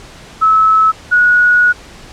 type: tone pair in turn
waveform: sine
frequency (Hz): 1299 / 1458.1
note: E6 / F#6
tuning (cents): -26 / -26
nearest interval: major second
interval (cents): 200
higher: second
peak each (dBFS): -6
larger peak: neither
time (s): 0.41-0.92 / 1.11-1.73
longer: second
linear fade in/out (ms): 20
effects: pink hiss -36 dBFS RMS until 2.12 s + low-pass 7000 Hz 12 dB/octave